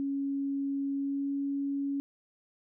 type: tone with pitch glide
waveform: sine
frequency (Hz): 277.2 to 279.3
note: C#4 to C#4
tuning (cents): 0 to +13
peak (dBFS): -29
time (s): 0-2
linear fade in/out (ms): 0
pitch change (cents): +13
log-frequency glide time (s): 0.94-1.31
effects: none